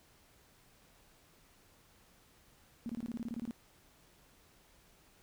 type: tone bursts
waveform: sine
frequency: 233.1 Hz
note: A#3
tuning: in tune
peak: -36 dBFS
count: 12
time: 2.86-3.509 s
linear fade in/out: 0 ms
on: 33 ms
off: 23 ms
effects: pink hiss -65 dBFS RMS until 5.22 s